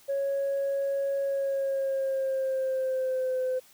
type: tone with pitch glide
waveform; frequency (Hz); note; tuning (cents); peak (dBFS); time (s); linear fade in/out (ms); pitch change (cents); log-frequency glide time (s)
sine; 553 to 513; C#5 to C5; -4 to -34; -24; 0.08-3.6; 20; -130; 1.22-3.39
effects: tanh soft clip ceiling -23 dBFS + white hiss -57 dBFS RMS until 3.73 s